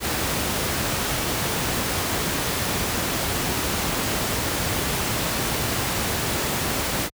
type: noise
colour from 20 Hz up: pink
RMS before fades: -24 dBFS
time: 0-7.1 s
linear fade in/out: 50 ms
effects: high-pass 60 Hz 12 dB/octave